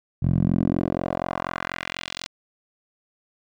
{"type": "tone with band-pass filter sweep", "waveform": "10% pulse", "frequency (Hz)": 44.11, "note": "F1", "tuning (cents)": 18, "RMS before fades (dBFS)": -25, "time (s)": [0.22, 2.27], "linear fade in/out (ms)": 10, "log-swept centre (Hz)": [120, 4700], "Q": 1.6, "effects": []}